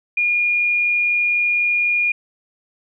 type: tone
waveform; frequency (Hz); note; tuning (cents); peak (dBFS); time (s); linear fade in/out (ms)
sine; 2428; D#7; -43; -15; 0.17-2.12; 5
effects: none